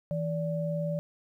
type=tone pair together; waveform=sine; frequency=162.57 / 581 Hz; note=E3 / D5; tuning=-24 / -19 cents; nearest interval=octave + minor seventh; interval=2205 cents; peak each=-30 / -32 dBFS; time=0.11-0.99 s; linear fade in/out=0 ms; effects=11-bit